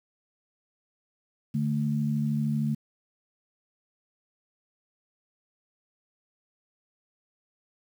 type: tone pair together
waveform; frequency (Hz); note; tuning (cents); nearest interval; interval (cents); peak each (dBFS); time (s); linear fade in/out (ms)
sine; 146.83 / 220; D3 / A3; 0 / 0; perfect fifth; 700; -27; 1.54-2.75; 10
effects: 9-bit